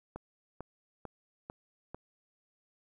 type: click train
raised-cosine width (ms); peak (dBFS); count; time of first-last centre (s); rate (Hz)
1; -27; 5; 0.16-1.946; 2.24
effects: 11-bit